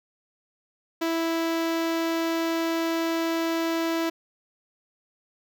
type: tone with notch filter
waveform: sawtooth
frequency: 329.6 Hz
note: E4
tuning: in tune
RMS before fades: -26 dBFS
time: 1.01-4.1 s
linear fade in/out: 10 ms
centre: 9300 Hz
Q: 1.1
effects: none